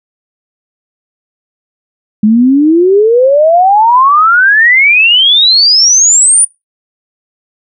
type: exponential sweep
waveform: sine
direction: up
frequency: 207.2 to 9600 Hz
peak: -3 dBFS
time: 2.23-6.45 s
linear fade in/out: 5 ms
effects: noise-tail reverb RT60 0.2 s tail -21 dB re dry